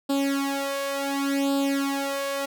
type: tone with flanger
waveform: sawtooth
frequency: 277.2 Hz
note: C#4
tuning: in tune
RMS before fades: -26 dBFS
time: 0.09-2.46 s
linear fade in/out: 10 ms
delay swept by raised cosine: 0.24 to 1.74 ms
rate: 0.69 Hz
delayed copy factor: +0.9
effects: none